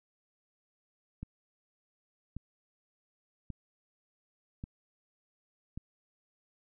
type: click train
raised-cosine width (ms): 5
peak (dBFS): -27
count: 5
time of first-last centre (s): 1.23-5.775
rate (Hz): 0.88
effects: none